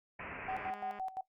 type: low-pass noise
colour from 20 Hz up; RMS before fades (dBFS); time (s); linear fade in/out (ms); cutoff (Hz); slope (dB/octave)
white; -45; 0.19-0.71; 5; 2600; 96
type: tone with tremolo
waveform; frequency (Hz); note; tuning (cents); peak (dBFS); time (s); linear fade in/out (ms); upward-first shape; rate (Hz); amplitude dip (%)
sine; 757; F#5; +39; -35; 0.48-1.21; 5; square; 5.8; 80
type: click train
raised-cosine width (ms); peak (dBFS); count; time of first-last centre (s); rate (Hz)
0.5; -35; 103; 0.49-0.988; 205
effects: noise-tail reverb RT60 0.1 s tail -17 dB re dry + Opus 48 kbps